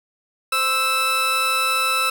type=tone pair together; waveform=20% pulse; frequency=520 / 1314.5 Hz; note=C5 / E6; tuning=-11 / -5 cents; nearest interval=octave + major third; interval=1606 cents; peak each=-25 / -13 dBFS; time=0.52-2.1 s; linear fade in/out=5 ms; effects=none